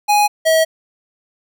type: tone pair in turn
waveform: square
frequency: 830.6 / 643 Hz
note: G#5 / E5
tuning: 0 / -43 cents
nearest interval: major third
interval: 443 cents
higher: first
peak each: -11 dBFS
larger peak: neither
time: 0.08-0.28 / 0.45-0.65 s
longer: neither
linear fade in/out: 20 ms
effects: none